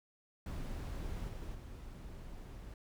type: noise with level steps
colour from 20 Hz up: brown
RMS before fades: -41 / -44 / -48 dBFS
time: 0.46-2.74 s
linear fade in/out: 2 ms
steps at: 1.28 / 1.54 s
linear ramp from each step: 10 ms
effects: none